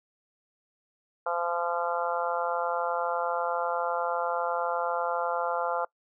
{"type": "harmonic tone", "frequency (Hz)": 171.9, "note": "F3", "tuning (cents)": -27, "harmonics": [3, 4, 5, 6, 7, 8], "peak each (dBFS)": [-32, -33, -33, -36, -36, -34], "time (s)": [1.26, 5.85], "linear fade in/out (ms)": 5, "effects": ["noise-tail reverb RT60 0.1 s tail -23 dB re dry"]}